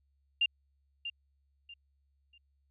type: tone with echo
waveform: sine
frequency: 2794 Hz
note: F7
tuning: in tune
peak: -24 dBFS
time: 0.41-0.46 s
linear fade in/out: 5 ms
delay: 640 ms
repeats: 3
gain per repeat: -11 dB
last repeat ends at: 2.38 s
effects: added 69 Hz sine -70 dBFS peak until 2.7 s